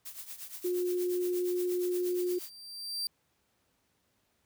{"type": "noise with tremolo", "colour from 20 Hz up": "blue", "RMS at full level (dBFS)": -41, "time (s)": [0.05, 2.5], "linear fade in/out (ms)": 10, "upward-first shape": "triangle", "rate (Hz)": 8.5, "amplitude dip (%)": 80}
{"type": "tone", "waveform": "sine", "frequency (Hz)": 358.4, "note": "F4", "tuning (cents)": 45, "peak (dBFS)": -28, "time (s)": [0.64, 2.39], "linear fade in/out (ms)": 10}
{"type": "tone with exponential growth", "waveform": "40% pulse", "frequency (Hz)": 4699, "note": "D8", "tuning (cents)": 0, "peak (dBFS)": -29, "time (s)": [1.92, 3.07], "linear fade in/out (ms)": 1, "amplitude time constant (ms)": 250}
{"effects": ["pink hiss -74 dBFS RMS until 4.45 s", "high-pass 60 Hz 12 dB/octave"]}